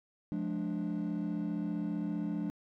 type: chord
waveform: triangle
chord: D diminished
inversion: first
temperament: just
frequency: 176.2 / 211.4 / 293.7 Hz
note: F3 / Ab3 / D4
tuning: +16 / +31 / 0 cents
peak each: -34 dBFS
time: 0.32-2.5 s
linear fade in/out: 0 ms
effects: tanh soft clip ceiling -25 dBFS